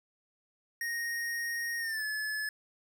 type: tone with pitch glide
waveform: square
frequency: 1864.7 to 1719.8 Hz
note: A#6 to A6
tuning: 0 to -40 cents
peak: -33 dBFS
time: 0.81-2.49 s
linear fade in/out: 2 ms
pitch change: -140 cents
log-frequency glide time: 1.79-2.04 s
effects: none